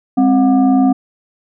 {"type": "tone with frequency modulation", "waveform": "sine", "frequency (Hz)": 262.4, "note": "C4", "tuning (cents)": 5, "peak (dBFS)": -8, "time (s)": [0.17, 0.93], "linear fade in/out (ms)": 10, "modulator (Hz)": 465, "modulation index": 0.71, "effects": []}